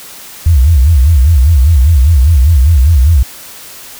sine tone with vibrato, 72.7 Hz, D2, 17 cents flat, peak -3 dBFS, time 0.46-3.23 s, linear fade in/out 5 ms, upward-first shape sine, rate 5 Hz, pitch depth 280 cents each way, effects white hiss -31 dBFS RMS until 3.99 s

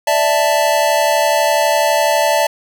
square chord, D suspended second, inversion none, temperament equal, 587.3 / 659.3 / 880 Hz, D5 / E5 / A5, 0 / 0 / 0 cents, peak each -17 dBFS, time 0.07-2.47 s, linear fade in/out 5 ms, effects none

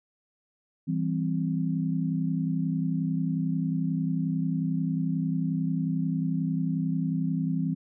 sine chord, C major, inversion first, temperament equal, 164.81 / 196 / 261.6 Hz, E3 / G3 / C4, 0 / 0 / 0 cents, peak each -27 / -32 / -30 dBFS, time 0.87-7.75 s, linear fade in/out 20 ms, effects none

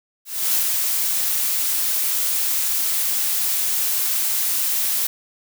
blue noise with ADSR envelope, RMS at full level -18 dBFS, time 0.25-5.07 s, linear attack 290 ms, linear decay 110 ms, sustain -3 dB, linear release 5 ms, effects none

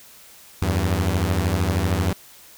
sawtooth beating tone pair, 83 / 96 Hz, E2 / G2, +12 / -36 cents, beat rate 13 Hz, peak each -18 dBFS, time 0.62-2.13 s, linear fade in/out 0 ms, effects white hiss -47 dBFS RMS until 2.57 s

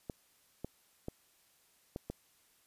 clicks, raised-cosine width 2 ms, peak -25 dBFS, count 5, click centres 0.098 / 0.646 / 1.084 / 1.961 / 2.1 s, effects white hiss -69 dBFS RMS until 2.66 s + resampled to 32000 Hz

